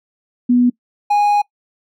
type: tone pair in turn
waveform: sine / triangle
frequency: 245.2 / 824.8 Hz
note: B3 / G#5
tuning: -12 / -12 cents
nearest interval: octave + major sixth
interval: 2100 cents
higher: second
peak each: -9 dBFS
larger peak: neither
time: 0.49-0.7 / 1.1-1.42 s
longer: second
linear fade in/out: 10 ms
effects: noise-tail reverb RT60 0.1 s tail -22 dB re dry